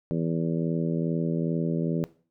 harmonic tone, 82.41 Hz, E2, in tune, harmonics 2 / 3 / 4 / 5 / 6 / 7, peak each -27 / -31 / -33 / -35 / -37 / -38 dBFS, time 0.11-2.04 s, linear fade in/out 0 ms, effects noise-tail reverb RT60 0.4 s tail -18 dB re dry

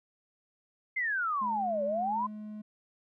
sine exponential two-way sweep, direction down then up, 2125 to 557 to 1047 Hz, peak -28 dBFS, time 0.96-2.27 s, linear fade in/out 10 ms, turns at 1.84 s
triangle tone, 212.4 Hz, G#3, 39 cents sharp, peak -37 dBFS, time 1.41-2.62 s, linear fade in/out 10 ms
effects none

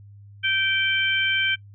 harmonic tone, 778 Hz, G5, 13 cents flat, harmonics 2 / 3 / 4, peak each -24 / -24 / -24 dBFS, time 0.43-1.56 s, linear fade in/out 20 ms, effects noise-tail reverb RT60 0.1 s tail -24 dB re dry + added 101 Hz sine -43 dBFS peak until 1.74 s

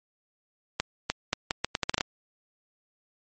accelerating click train, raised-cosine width 0.2 ms, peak -7 dBFS, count 11, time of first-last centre 0.8-2.009 s, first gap 300 ms, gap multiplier 0.77, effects MP3 32 kbps

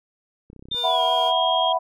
clicks, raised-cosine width 3 ms, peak -30 dBFS, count 9, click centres 0.501 / 0.531 / 0.563 / 0.594 / 0.625 / 0.655 / 0.686 / 0.716 / 0.746 s
sine tone with pitch glide, 3602 to 3246 Hz, A7 to G#7, +40 to -40 cents, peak -23 dBFS, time 0.71-1.73 s, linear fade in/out 10 ms, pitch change -180 cents, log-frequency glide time 0.85-1 s
25% pulse tone with vibrato, 480 Hz, B4, 49 cents flat, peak -30 dBFS, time 0.73-1.33 s, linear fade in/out 50 ms, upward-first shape sine, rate 5.5 Hz, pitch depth 27 cents each way
sine chord, E suspended second, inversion none, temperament equal, 659.3 / 740 / 987.8 Hz, E5 / F#5 / B5, 0 / 0 / 0 cents, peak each -23 dBFS, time 0.83-1.79 s, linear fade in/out 20 ms
effects none

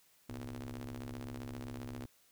sawtooth ring-modulated tone, 67.8 Hz, C#2, 38 cents flat, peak -35 dBFS, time 0.29-2.06 s, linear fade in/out 5 ms, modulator 177 Hz, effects white hiss -68 dBFS RMS until 2.31 s

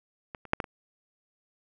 clicks, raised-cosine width 0.5 ms, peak -23 / -30 / -7 / -14 / -26 dBFS, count 5, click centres 0.348 / 0.453 / 0.534 / 0.602 / 0.642 s, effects none

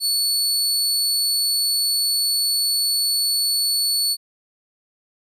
sawtooth tone, 4435 Hz, C#8, in tune, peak -15 dBFS, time 0-4.17 s, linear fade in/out 50 ms, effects resampled to 32000 Hz

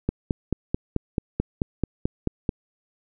click train, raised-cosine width 3 ms, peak -9 dBFS, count 12, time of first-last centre 0.09-2.492 s, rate 4.58 Hz, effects none

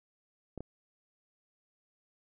clicks, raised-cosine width 2 ms, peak -27 dBFS, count 2, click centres 0.577 / 0.606 s, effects none

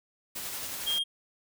white noise with tremolo, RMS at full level -36 dBFS, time 0.35-0.99 s, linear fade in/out 10 ms, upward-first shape sine, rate 11 Hz, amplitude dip 25%
triangle tone, 3228 Hz, G#7, 50 cents flat, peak -25 dBFS, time 0.86-1.04 s, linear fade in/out 20 ms
effects none

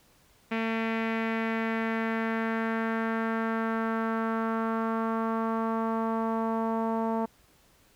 sawtooth tone with low-pass filter sweep, 225 Hz, A3, 39 cents sharp, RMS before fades -29 dBFS, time 0.51-7.26 s, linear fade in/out 10 ms, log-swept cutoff 2400 to 900 Hz, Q 2.6, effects pink hiss -62 dBFS RMS until 7.95 s

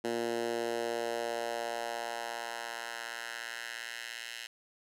10% pulse tone with high-pass filter sweep, 117.2 Hz, A#2, 10 cents sharp, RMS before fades -37 dBFS, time 0.04-4.47 s, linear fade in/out 5 ms, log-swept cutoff 300 to 2400 Hz, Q 1.6, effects low-pass 12000 Hz 12 dB/octave

